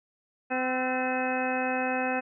harmonic tone with a mistuned harmonic, 256 Hz, C4, 38 cents flat, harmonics 1 / 2 / 3 / 4 / 5 / 6 / 7 / 8 / 10, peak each -32 / -32 / -31 / -41 / -40 / -36 / -38 / -43 / -34 dBFS, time 0.5-2.21 s, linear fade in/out 20 ms, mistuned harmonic 5, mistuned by +48 cents, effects none

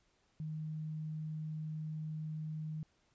sine tone, 155.56 Hz, D#3, in tune, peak -38 dBFS, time 0.4-2.83 s, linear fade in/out 0 ms, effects pink hiss -74 dBFS RMS until 3.14 s + resampled to 16000 Hz

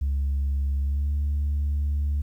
sine tone with pitch glide, 69.4 to 72.43 Hz, C#2 to D2, +3 to -23 cents, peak -20 dBFS, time 0.01-2.22 s, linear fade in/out 10 ms, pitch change +74 cents, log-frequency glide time 0.82-1.12 s, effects tanh soft clip ceiling -20 dBFS + 10-bit

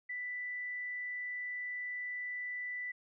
sine tone, 1980 Hz, B6, 4 cents sharp, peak -37 dBFS, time 0.09-2.92 s, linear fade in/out 10 ms, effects none

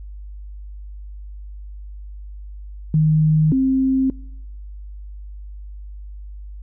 sine tone pair in turn, 155.56 / 264.3 Hz, D#3 / C4, 0 / +18 cents, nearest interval major sixth, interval 918 cents, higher second, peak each -12 / -14 dBFS, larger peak first, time 2.94-3.52 / 3.52-4.1 s, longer neither, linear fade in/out 2 ms, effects noise-tail reverb RT60 1.0 s tail -26 dB re dry + added 50 Hz sine -32 dBFS peak until 6.62 s

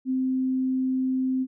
sine tone, 259.8 Hz, C4, 12 cents flat, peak -22 dBFS, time 0.05-1.47 s, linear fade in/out 50 ms, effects none

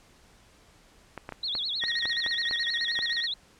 clicks, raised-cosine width 0.5 ms, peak -21 dBFS, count 9, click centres 1.177 / 1.291 / 1.323 / 1.552 / 1.838 / 2.055 / 2.263 / 2.511 / 2.99 s
sine tone with vibrato, 3799 Hz, A#7, 32 cents sharp, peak -28 dBFS, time 1.43-3.34 s, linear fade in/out 5 ms, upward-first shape sine, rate 9.5 Hz, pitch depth 240 cents each way
triangle tone with tremolo, 1872 Hz, A#6, 7 cents sharp, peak -26 dBFS, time 1.81-3.27 s, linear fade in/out 20 ms, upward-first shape square, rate 14 Hz, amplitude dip 65%
effects pink hiss -58 dBFS RMS until 3.59 s + low-pass 9000 Hz 12 dB/octave

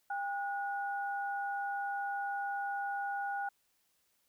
sine tone pair together, 800.7 / 1455 Hz, G5 / F#6, +37 / -29 cents, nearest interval minor seventh, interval 1034 cents, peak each -35 / -39 dBFS, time 0.1-3.49 s, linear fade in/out 5 ms, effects white hiss -75 dBFS RMS until 4.28 s

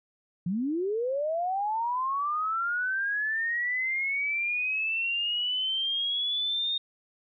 sine linear sweep, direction up, 163.9 to 3693 Hz, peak -26 dBFS, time 0.46-6.78 s, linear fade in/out 5 ms, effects none

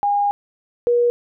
sine tone pair in turn, 814 / 480 Hz, G#5 / B4, -35 / -49 cents, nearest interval major sixth, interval 914 cents, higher first, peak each -15 / -13 dBFS, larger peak second, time 0.03-0.31 / 0.87-1.1 s, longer first, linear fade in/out 0 ms, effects none

